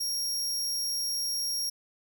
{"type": "tone", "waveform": "sawtooth", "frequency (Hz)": 5588, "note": "F8", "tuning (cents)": 0, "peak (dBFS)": -26, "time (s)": [0, 1.7], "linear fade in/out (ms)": 10, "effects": []}